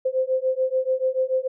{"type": "beating tone pair", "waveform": "sine", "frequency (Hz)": [516, 522.9], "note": ["C5", "C5"], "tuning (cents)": [-24, -1], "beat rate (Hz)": 6.9, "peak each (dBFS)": -23, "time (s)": [0.05, 1.48], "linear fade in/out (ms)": 10, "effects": []}